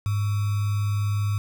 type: tone with sample-and-hold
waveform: sine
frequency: 102.7 Hz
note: G#2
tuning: 19 cents flat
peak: -21 dBFS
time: 0.06-1.38 s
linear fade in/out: 0 ms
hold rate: 1225 Hz
effects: none